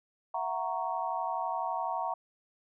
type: chord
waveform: sine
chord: F# dominant seventh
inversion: third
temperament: equal with one note detuned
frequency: 668.1 / 740 / 932.3 / 1108.7 Hz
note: E5 / F#5 / A#5 / C#6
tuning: +23 / 0 / 0 / 0 cents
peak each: -38 / -35 / -34 / -38 dBFS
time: 0.34-2.14 s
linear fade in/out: 5 ms
effects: none